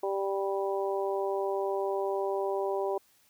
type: harmonic tone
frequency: 196 Hz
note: G3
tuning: in tune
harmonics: 2 / 3 / 4 / 5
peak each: -30 / -34 / -36 / -38 dBFS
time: 0.03-2.98 s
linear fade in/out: 5 ms
effects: white hiss -65 dBFS RMS until 3.29 s